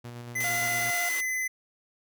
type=tone with tremolo; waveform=sawtooth; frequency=120 Hz; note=B2; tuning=49 cents flat; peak=-34 dBFS; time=0.04-0.91 s; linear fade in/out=10 ms; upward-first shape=square; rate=8.7 Hz; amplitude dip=25%
type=tone; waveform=square; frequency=2027 Hz; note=B6; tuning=45 cents sharp; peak=-28 dBFS; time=0.35-1.48 s; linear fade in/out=10 ms
type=high-pass noise; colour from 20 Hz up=white; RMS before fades=-36 dBFS; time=0.4-1.21 s; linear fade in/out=5 ms; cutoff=260 Hz; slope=48 dB/octave
type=tone with vibrato; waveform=sawtooth; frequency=703 Hz; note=F5; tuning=11 cents sharp; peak=-28 dBFS; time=0.44-1.09 s; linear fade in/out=2 ms; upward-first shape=sine; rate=16 Hz; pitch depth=12 cents each way
effects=none

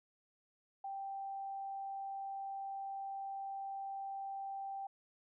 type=tone; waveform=sine; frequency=784 Hz; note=G5; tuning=in tune; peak=-40 dBFS; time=0.84-4.87 s; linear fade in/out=5 ms; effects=none

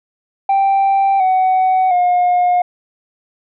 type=tone with pitch steps; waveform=sine; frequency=784 / 749 / 715.6 Hz; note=G5 / F#5 / F5; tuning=0 / +21 / +42 cents; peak=-8 dBFS; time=0.49-2.62 s; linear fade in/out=5 ms; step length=710 ms; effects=tanh soft clip ceiling -9 dBFS

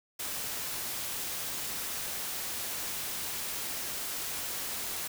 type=noise; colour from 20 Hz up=white; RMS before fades=-36 dBFS; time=0.19-5.08 s; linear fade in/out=10 ms; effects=none

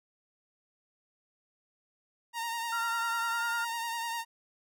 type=tone with vibrato; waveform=sawtooth; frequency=927 Hz; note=A#5; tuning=10 cents flat; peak=-29 dBFS; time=2.33-4.25 s; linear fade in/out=50 ms; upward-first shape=triangle; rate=10 Hz; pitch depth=40 cents each way
type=tone with pitch glide; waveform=sine; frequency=1382 to 1407.8 Hz; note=F6 to F6; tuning=-19 to +13 cents; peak=-31 dBFS; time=2.72-3.65 s; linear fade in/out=10 ms; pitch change=+32 cents; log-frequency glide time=3.33-3.41 s
effects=none

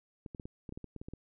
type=clicks; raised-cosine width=3 ms; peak=-30 dBFS; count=12; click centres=0.262 / 0.348 / 0.398 / 0.455 / 0.692 / 0.724 / 0.775 / 0.843 / 0.963 / 1.015 / 1.085 / 1.136 s; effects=none

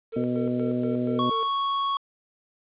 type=tone with tremolo; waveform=triangle; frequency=451.9 Hz; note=A4; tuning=46 cents sharp; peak=-28 dBFS; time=0.12-1.49 s; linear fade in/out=20 ms; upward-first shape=square; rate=4.2 Hz; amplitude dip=80%
type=harmonic tone; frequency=123.47 Hz; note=B2; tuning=in tune; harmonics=1 / 2 / 3 / 4 / 5; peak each=-33 / -25 / -32 / -36 / -34 dBFS; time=0.16-1.3 s; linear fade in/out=5 ms
type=tone; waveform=square; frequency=1108 Hz; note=C#6; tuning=1 cent flat; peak=-24 dBFS; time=1.19-1.97 s; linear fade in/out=2 ms
effects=resampled to 8000 Hz + 9-bit

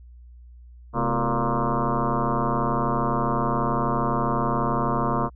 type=tone with frequency modulation; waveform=sine; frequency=460 Hz; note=A#4; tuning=23 cents flat; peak=-20 dBFS; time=0.93-5.3 s; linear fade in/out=50 ms; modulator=119 Hz; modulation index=6.3; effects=added 60 Hz sine -43 dBFS peak until 5.35 s

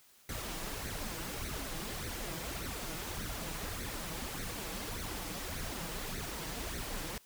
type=noise with flanger; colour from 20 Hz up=pink; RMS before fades=-40 dBFS; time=0.29-7.18 s; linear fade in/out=2 ms; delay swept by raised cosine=0.48 to 6.28 ms; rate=1.7 Hz; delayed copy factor=+0.65; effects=white hiss -63 dBFS RMS until 7.25 s

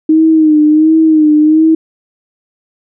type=tone with vibrato; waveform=sine; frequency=311.1 Hz; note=D#4; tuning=in tune; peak=-4 dBFS; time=0.09-1.75 s; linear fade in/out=5 ms; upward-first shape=sine; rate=1.4 Hz; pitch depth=53 cents each way; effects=none

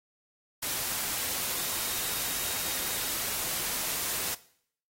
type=tone in noise; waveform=sine; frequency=3729 Hz; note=A#7; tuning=in tune; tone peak=-43 dBFS; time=1.57-3.11 s; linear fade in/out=10 ms; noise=white; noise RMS=-32 dBFS; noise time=0.62-4.35 s; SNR=-14 dB; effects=noise-tail reverb RT60 0.6 s tail -18 dB re dry + AAC 48 kbps

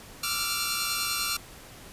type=tone cluster; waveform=10% pulse; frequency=1170 / 1345 / 1406 / 4228 Hz; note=D6 / E6 / F6 / C8; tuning=-7 / +34 / +11 / +17 cents; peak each=-25 dBFS; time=0.23-1.37 s; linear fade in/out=5 ms; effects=pink hiss -47 dBFS RMS until 1.92 s + resampled to 32000 Hz

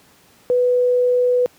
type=tone; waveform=sine; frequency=494.9 Hz; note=B4; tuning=4 cents sharp; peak=-13 dBFS; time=0.5-1.46 s; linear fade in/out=0 ms; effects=pink hiss -52 dBFS RMS until 1.58 s + high-pass 100 Hz 12 dB/octave

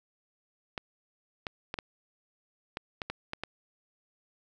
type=clicks; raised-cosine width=0.3 ms; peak=-18 dBFS; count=9; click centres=0.778 / 1.468 / 1.741 / 1.788 / 2.771 / 3.018 / 3.1 / 3.334 / 3.436 s; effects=none

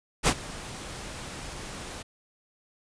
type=noise with ADSR envelope; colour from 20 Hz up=pink; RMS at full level=-19 dBFS; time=0.23-2.03 s; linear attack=47 ms; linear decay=59 ms; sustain=-20 dB; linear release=15 ms; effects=resampled to 22050 Hz

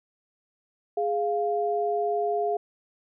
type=tone pair together; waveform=sine; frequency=415.3 / 698.4 Hz; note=G#4 / F5; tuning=0 / 0 cents; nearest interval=major sixth; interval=900 cents; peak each=-26 dBFS; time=0.97-2.57 s; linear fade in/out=5 ms; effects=none

